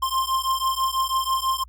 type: beating tone pair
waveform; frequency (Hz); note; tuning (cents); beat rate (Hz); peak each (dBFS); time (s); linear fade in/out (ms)
square; 1051 / 1057.1; C6 / C6; +7 / +17; 6.1; -25; 0.02-1.64; 10
effects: added 60 Hz sine -44 dBFS peak until 1.68 s + Opus 48 kbps